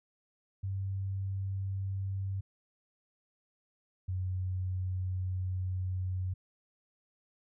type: tone pair in turn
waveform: sine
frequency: 96.8 / 92.48 Hz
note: G2 / F#2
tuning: -21 / 0 cents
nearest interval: minor second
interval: 79 cents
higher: first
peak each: -32 / -31 dBFS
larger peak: second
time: 0.63-2.41 / 4.08-6.34 s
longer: second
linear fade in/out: 10 ms
effects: none